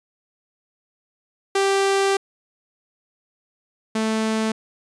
sawtooth tone pair in turn, 392 / 220 Hz, G4 / A3, 0 / 0 cents, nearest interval minor seventh, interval 1000 cents, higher first, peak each -13 / -16 dBFS, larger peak first, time 1.55-2.17 / 3.95-4.52 s, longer first, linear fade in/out 5 ms, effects resampled to 22050 Hz

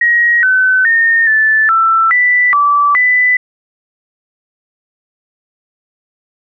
sine tone with pitch steps, 1892 / 1517 / 1833 / 1752 / 1333 / 1978 / 1158 / 1994 Hz, A#6 / F#6 / A#6 / A6 / E6 / B6 / D6 / B6, +25 / +43 / -30 / -8 / +19 / +2 / -25 / +16 cents, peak -7 dBFS, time 0.01-3.37 s, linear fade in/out 5 ms, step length 420 ms, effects none

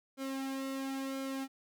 sawtooth tone with flanger, 268.9 Hz, C4, 47 cents sharp, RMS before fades -38 dBFS, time 0.17-1.48 s, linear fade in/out 50 ms, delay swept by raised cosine 1.1 to 2.5 ms, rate 0.98 Hz, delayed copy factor -0.65, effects none

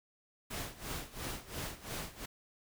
pink noise with tremolo, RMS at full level -39 dBFS, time 0.5-2.26 s, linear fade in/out 10 ms, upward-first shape sine, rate 2.9 Hz, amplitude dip 85%, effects none

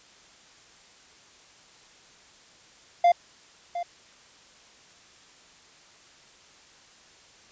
triangle tone with echo, 696 Hz, F5, 6 cents flat, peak -13 dBFS, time 3.04-3.12 s, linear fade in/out 5 ms, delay 710 ms, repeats 1, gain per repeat -13 dB, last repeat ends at 3.83 s, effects white hiss -54 dBFS RMS until 7.51 s + resampled to 16000 Hz

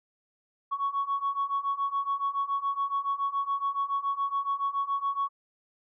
sine beating tone pair, 1108.7 / 1115.8 Hz, C#6 / C#6, 0 / +11 cents, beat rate 7.1 Hz, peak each -30 / -28 dBFS, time 0.71-5.29 s, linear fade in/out 20 ms, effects tanh soft clip ceiling -21 dBFS

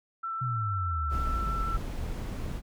sine tone with vibrato, 1335 Hz, E6, 22 cents sharp, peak -31 dBFS, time 0.23-1.77 s, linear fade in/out 10 ms, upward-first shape sine, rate 6.3 Hz, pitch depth 9 cents each way
sine exponential sweep, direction down, 130.81 to 38.52 Hz, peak -29 dBFS, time 0.41-1.8 s, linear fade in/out 10 ms
brown noise, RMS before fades -34 dBFS, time 1.09-2.62 s, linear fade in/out 50 ms
effects none

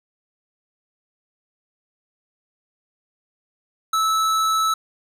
sine tone with hard clipping, 1307 Hz, E6, 15 cents flat, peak -19 dBFS, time 3.93-4.74 s, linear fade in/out 5 ms, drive 16 dB, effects none

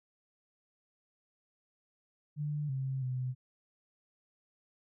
sine tone with pitch steps, 148.3 / 133.3 / 127.6 Hz, D3 / C3 / C3, +17 / +33 / -43 cents, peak -32 dBFS, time 2.36-3.35 s, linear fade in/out 50 ms, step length 330 ms, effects none

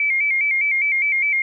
sine tone with vibrato, 2217 Hz, C#7, in tune, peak -16 dBFS, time 0-1.42 s, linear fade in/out 2 ms, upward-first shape square, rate 4.9 Hz, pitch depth 68 cents each way, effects none

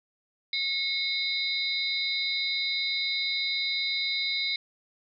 sine tone cluster, 2178 / 3707 / 4006 / 4883 Hz, C#7 / A#7 / B7 / D#8, -31 / -10 / +24 / -33 cents, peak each -31 / -32 / -30 / -38 dBFS, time 0.53-4.56 s, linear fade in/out 2 ms, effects none

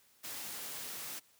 white high-pass noise, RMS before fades -43 dBFS, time 0.23-1.2 s, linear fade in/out 20 ms, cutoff 110 Hz, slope 12 dB/octave, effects white hiss -67 dBFS RMS until 1.39 s + high-pass 60 Hz 12 dB/octave

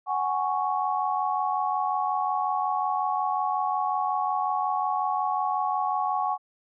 sine chord, F# suspended second, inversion none, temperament equal with one note detuned, 745.1 / 830.6 / 1108.7 Hz, F#5 / G#5 / C#6, +12 / 0 / 0 cents, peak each -28 dBFS, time 0.06-6.38 s, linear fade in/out 50 ms, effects none

